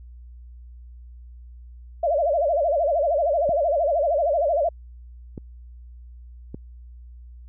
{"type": "tone with vibrato", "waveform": "sine", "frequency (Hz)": 622.3, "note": "D#5", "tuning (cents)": 0, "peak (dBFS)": -18, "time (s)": [2.03, 4.69], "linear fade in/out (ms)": 5, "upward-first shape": "sine", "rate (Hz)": 13, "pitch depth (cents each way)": 200}
{"type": "clicks", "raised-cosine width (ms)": 3, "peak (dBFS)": -20, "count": 3, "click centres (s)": [3.492, 5.378, 6.545]}
{"effects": ["added 60 Hz sine -40 dBFS peak until 7.48 s"]}